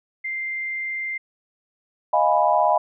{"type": "tone", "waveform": "sine", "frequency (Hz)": 2093, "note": "C7", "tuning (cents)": 0, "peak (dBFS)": -25, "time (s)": [0.24, 1.18], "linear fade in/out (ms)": 10}
{"type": "chord", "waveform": "sine", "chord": "F half-diminished seventh", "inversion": "third", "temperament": "equal", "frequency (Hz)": [622.3, 698.5, 830.6, 987.8], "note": ["Eb5", "F5", "Ab5", "Cb6"], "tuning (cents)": [0, 0, 0, 0], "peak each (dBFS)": -21, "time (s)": [2.13, 2.78], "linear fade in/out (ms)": 5}
{"effects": []}